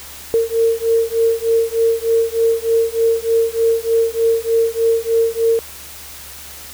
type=beating tone pair; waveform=sine; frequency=454.7 / 458 Hz; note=A#4 / A#4; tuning=-43 / -31 cents; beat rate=3.3 Hz; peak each=-16 dBFS; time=0.34-5.59 s; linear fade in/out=0 ms; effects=added 71 Hz sine -44 dBFS peak until 6.73 s + white hiss -35 dBFS RMS until 6.73 s